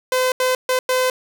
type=tone bursts at uneven times; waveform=sawtooth; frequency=511 Hz; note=C5; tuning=41 cents flat; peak=-12 dBFS; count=4; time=0.12-0.32 / 0.4-0.55 / 0.69-0.79 / 0.89-1.1 s; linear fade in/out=2 ms; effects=none